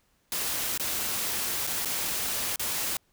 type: noise with dropouts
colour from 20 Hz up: white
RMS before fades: -30 dBFS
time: 0.32-2.97 s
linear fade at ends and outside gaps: 1 ms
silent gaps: 0.777-0.797 / 1.668-1.673 / 1.849-1.856 / 2.559-2.595 s
effects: pink hiss -69 dBFS RMS until 3.12 s